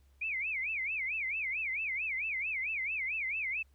sine tone with vibrato, 2328 Hz, D7, 16 cents flat, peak -32 dBFS, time 0.21-3.63 s, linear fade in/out 10 ms, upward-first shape sine, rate 4.5 Hz, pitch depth 230 cents each way, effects added 68 Hz sine -61 dBFS peak until 3.74 s + pink hiss -74 dBFS RMS until 3.74 s

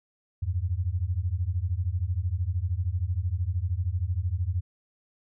sine beating tone pair, 83.2 / 96.2 Hz, E2 / G2, +17 / -32 cents, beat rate 13 Hz, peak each -28 dBFS, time 0.42-4.61 s, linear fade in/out 10 ms, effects none

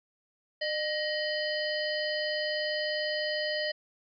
harmonic tone with a mistuned harmonic, 607 Hz, D#5, 43 cents flat, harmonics 1 / 3 / 5 / 7 / 8, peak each -32 / -34 / -38 / -40 / -37 dBFS, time 0.61-3.72 s, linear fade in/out 10 ms, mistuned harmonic 3, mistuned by +62 cents, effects none

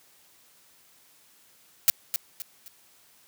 blue noise with echo, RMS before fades -17 dBFS, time 1.88-1.9 s, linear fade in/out 0 ms, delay 260 ms, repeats 3, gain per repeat -9 dB, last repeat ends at 2.68 s, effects white hiss -59 dBFS RMS until 3.27 s + high-pass 80 Hz 12 dB/octave

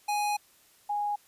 square / sine tone pair in turn, 830.6 / 825.9 Hz, G#5 / G#5, 0 / -10 cents, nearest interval unison, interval 10 cents, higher first, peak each -27 dBFS, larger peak neither, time 0.08-0.37 / 0.89-1.16 s, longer first, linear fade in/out 10 ms, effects white hiss -61 dBFS RMS until 1.27 s + resampled to 32000 Hz

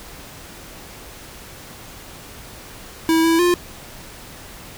square tone with pitch steps, 325 / 329.2 / 352.4 Hz, E4 / E4 / F4, -24 / -2 / +16 cents, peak -14 dBFS, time 3.09-3.54 s, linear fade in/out 0 ms, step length 150 ms, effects pink hiss -39 dBFS RMS until 4.77 s

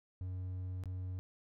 triangle tone with dropouts, 92.1 Hz, F#2, 7 cents flat, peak -36 dBFS, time 0.21-1.19 s, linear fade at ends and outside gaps 0 ms, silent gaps 0.837-0.857 s, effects none

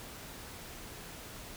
silence, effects pink hiss -47 dBFS RMS until 1.56 s

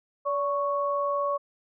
sine tone pair together, 573.6 / 1108.7 Hz, D5 / C#6, -41 / 0 cents, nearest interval major seventh, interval 1141 cents, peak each -27 dBFS, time 0.25-1.38 s, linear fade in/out 20 ms, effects none

